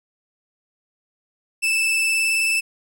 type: tone with vibrato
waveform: 40% pulse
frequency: 2637 Hz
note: E7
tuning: in tune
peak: -17 dBFS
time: 1.62-2.61 s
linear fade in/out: 20 ms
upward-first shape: triangle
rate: 19 Hz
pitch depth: 21 cents each way
effects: none